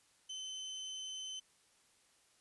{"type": "tone", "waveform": "30% pulse", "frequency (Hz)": 3058, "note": "G7", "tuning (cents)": -44, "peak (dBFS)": -39, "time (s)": [0.29, 1.4], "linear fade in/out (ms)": 10, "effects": ["white hiss -70 dBFS RMS until 2.4 s", "resampled to 24000 Hz"]}